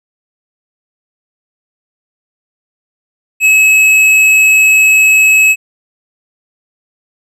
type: tone with hard clipping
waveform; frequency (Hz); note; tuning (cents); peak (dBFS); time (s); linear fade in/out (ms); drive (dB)
triangle; 2575; E7; -41; -6; 3.4-5.56; 50; 12
effects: none